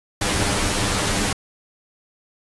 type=noise with comb filter; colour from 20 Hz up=pink; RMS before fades=-21 dBFS; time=0.21-1.33 s; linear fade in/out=5 ms; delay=10 ms; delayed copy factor=+0.7; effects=resampled to 24000 Hz